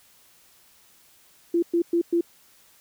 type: tone bursts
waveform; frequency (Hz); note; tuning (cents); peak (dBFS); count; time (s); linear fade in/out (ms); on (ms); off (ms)
sine; 341.1; F4; -41; -18; 4; 1.54-2.21; 5; 85; 110
effects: white hiss -57 dBFS RMS until 2.8 s